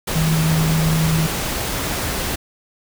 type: tone in noise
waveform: sine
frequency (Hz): 159.4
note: D#3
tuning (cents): +42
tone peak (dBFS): -15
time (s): 0.15-1.27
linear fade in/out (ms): 10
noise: pink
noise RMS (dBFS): -23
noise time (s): 0.07-2.36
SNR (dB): +5
effects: none